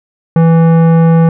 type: tone with tanh clipping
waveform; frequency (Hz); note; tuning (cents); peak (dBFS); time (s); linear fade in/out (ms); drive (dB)
sine; 164.81; E3; 0; -6; 0.36-1.29; 2; 15
effects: none